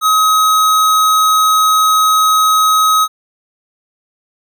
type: tone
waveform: square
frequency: 1269 Hz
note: D#6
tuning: 34 cents sharp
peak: -9 dBFS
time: 0.01-3.08 s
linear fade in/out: 50 ms
effects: none